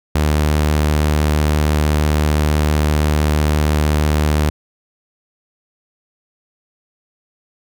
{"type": "tone", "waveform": "sawtooth", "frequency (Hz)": 75.5, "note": "D2", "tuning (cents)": 48, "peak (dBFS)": -9, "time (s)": [0.15, 4.5], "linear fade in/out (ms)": 5, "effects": []}